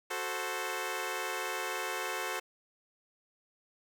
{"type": "chord", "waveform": "10% pulse", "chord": "F# diminished", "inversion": "none", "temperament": "equal", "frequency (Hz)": [370, 440, 523.3], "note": ["F#4", "A4", "C5"], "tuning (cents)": [0, 0, 0], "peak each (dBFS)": -30, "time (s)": [0.1, 2.4], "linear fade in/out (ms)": 10, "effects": []}